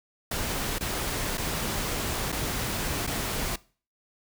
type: noise with dropouts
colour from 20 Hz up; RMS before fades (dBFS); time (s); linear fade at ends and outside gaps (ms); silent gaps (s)
pink; -30; 0.31-3.56; 5; 0.785-0.807 / 1.374-1.378 / 2.32-2.324 / 3.067-3.074
effects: noise-tail reverb RT60 0.4 s tail -21 dB re dry